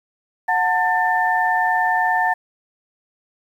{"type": "tone cluster", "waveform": "sine", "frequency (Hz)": [732, 895, 1785], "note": ["F#5", "A5", "A6"], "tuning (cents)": [-19, 29, 24], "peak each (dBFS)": -20, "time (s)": [0.48, 2.34], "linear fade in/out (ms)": 10, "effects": ["8-bit"]}